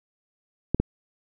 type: clicks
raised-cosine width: 3 ms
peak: -8 dBFS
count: 2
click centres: 0.746 / 0.8 s
effects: none